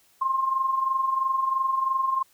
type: tone with amplitude modulation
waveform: sine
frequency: 1061 Hz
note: C6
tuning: 24 cents sharp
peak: -19 dBFS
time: 0.21-2.23 s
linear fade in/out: 10 ms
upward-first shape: sine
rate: 23 Hz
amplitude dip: 60%
effects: white hiss -61 dBFS RMS until 2.33 s